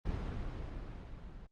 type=noise with level ramp; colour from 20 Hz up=brown; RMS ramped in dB=-35 to -50 dBFS; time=0.05-1.47 s; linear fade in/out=10 ms; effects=low-pass 4000 Hz 12 dB/octave + Opus 24 kbps